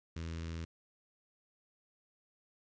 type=tone with notch filter; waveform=sawtooth; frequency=82.41 Hz; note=E2; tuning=in tune; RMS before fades=-41 dBFS; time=0.16-0.65 s; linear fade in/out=5 ms; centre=740 Hz; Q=0.85; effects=resampled to 16000 Hz + 11-bit